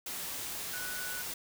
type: tone in noise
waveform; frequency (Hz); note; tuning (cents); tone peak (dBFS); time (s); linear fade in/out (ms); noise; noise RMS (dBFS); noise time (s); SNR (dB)
sine; 1480; F#6; 0; -40; 0.73-1.22; 5; white; -39; 0.06-1.34; -4
effects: none